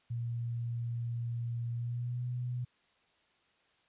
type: tone with pitch glide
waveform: sine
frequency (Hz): 118 to 123.37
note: A#2 to B2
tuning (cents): +22 to -1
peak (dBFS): -33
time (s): 0.1-2.65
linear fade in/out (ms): 10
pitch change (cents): +77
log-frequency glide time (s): 1.73-2.24
effects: white hiss -70 dBFS RMS until 3.88 s + resampled to 8000 Hz